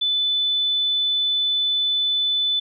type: tone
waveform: sine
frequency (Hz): 3500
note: A7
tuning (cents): -10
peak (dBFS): -18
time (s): 0.01-2.6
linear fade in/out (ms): 10
effects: none